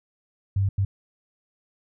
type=tone bursts at uneven times; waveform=sine; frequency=98 Hz; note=G2; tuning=in tune; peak=-19 dBFS; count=2; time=0.56-0.69 / 0.78-0.85 s; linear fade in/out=5 ms; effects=none